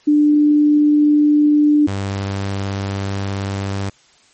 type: tone pair in turn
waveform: sine / sawtooth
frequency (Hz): 296.9 / 98.48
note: D4 / G2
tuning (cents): +19 / +8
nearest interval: octave + perfect fifth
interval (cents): 1911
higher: first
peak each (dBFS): -9 / -16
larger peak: first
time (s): 0.07-1.87 / 1.87-3.9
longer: second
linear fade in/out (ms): 10
effects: white hiss -52 dBFS RMS until 4.33 s + MP3 32 kbps